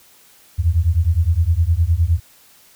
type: beating tone pair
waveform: sine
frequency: 79 / 88.7 Hz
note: D#2 / F2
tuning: +27 / +27 cents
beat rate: 9.7 Hz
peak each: -16 / -16 dBFS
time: 0.58-2.2 s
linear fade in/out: 20 ms
effects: white hiss -50 dBFS RMS until 2.75 s